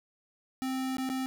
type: tone with dropouts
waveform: square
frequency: 261.6 Hz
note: C4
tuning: in tune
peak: -31 dBFS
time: 0.62-1.26 s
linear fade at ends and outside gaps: 0 ms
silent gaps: 0.969-0.983 / 1.091-1.099 s
effects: none